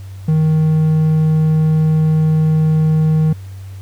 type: tone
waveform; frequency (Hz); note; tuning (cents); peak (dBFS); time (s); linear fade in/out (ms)
triangle; 156.7; D#3; +13; -8; 0.28-3.33; 5
effects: added 96 Hz sine -28 dBFS peak until 3.81 s + pink hiss -47 dBFS RMS until 3.81 s